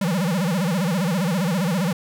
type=tone with vibrato; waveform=square; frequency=179.3 Hz; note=F3; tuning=46 cents sharp; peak=-20 dBFS; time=0.01-1.93 s; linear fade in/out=5 ms; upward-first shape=sine; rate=15 Hz; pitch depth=220 cents each way; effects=none